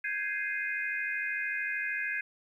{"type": "chord", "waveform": "sine", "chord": "Ab major seventh", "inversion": "third", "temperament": "equal", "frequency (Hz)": [1568, 1661.2, 2093, 2489], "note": ["G6", "Ab6", "C7", "Eb7"], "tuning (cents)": [0, 0, 0, 0], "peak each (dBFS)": [-39, -34, -36, -37], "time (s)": [0.04, 2.21], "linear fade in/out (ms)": 5, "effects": ["11-bit"]}